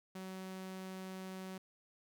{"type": "tone", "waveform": "sawtooth", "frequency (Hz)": 188.1, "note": "F#3", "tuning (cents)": 29, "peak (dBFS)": -40, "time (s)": [0.15, 1.58], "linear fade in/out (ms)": 5, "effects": []}